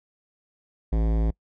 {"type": "tone with hard clipping", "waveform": "sine", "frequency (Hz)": 55, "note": "A1", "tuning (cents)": 0, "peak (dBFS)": -22, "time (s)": [0.92, 1.31], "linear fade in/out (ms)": 10, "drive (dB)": 18, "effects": ["noise-tail reverb RT60 0.1 s tail -24 dB re dry"]}